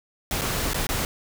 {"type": "noise with dropouts", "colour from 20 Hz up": "pink", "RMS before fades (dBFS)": -26, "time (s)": [0.31, 1.05], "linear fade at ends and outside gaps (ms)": 1, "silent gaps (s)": [[0.412, 0.417], [0.734, 0.744], [0.868, 0.89]], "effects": []}